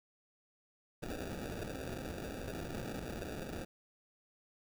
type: noise with sample-and-hold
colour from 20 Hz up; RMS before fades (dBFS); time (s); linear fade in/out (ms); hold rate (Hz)
blue; -42; 1.02-3.65; 10; 1050
effects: none